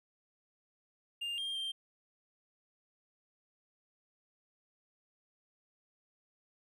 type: tone with pitch steps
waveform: triangle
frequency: 2805 / 3204 / 3165 Hz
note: F7 / G7 / G7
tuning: +7 / +37 / +16 cents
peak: -34 dBFS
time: 1.21-1.72 s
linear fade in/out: 10 ms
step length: 170 ms
effects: none